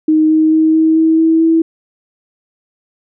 sine tone with pitch steps, 311.8 / 314.2 / 316.5 / 318.9 / 321.3 / 323.7 / 326.2 Hz, D#4 / D#4 / D#4 / D#4 / E4 / E4 / E4, +4 / +17 / +30 / +43 / -44 / -31 / -18 cents, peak -7 dBFS, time 0.08-1.62 s, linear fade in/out 5 ms, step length 220 ms, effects none

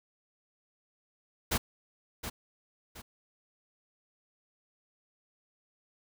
pink noise with echo, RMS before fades -29 dBFS, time 1.51-1.58 s, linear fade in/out 10 ms, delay 720 ms, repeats 2, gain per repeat -9 dB, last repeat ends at 3.02 s, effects none

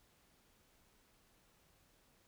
silence, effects pink hiss -71 dBFS RMS until 2.27 s

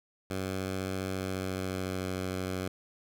10% pulse tone with pitch glide, 94.7 to 93.07 Hz, F#2 to F#2, +41 to +11 cents, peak -24 dBFS, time 0.3-2.68 s, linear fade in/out 5 ms, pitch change -30 cents, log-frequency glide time 1.06-2.1 s, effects none

